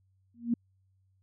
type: tone with exponential growth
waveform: sine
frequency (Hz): 235.5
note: A#3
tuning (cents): +18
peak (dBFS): -21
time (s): 0.34-0.54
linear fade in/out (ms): 5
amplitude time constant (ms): 42
effects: added 95 Hz sine -66 dBFS peak until 1.22 s